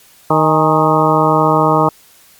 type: harmonic tone with a mistuned harmonic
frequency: 155.56 Hz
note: D#3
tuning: in tune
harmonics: 1 / 2 / 3 / 4 / 5 / 6 / 7 / 8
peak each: -17 / -17 / -17 / -17 / -17 / -17 / -17 / -17 dBFS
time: 0.3-1.89 s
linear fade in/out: 5 ms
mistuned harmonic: 5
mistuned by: +83 cents
effects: white hiss -46 dBFS RMS until 2.39 s + MP3 96 kbps